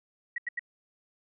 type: tone bursts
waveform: sine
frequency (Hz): 1914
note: A#6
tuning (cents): +45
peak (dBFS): -29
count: 3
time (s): 0.36-0.594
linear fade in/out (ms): 5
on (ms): 22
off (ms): 84
effects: none